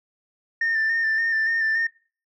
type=tone with vibrato; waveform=sine; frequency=1800 Hz; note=A6; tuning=39 cents sharp; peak=-18 dBFS; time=0.61-1.87 s; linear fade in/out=5 ms; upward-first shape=square; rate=3.5 Hz; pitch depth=25 cents each way; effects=noise-tail reverb RT60 0.4 s tail -22 dB re dry + tanh soft clip ceiling -17 dBFS